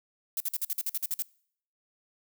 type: noise bursts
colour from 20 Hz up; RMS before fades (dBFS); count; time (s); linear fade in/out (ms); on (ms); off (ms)
violet; -30; 11; 0.37-1.223; 2; 33; 49
effects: noise-tail reverb RT60 0.6 s tail -24 dB re dry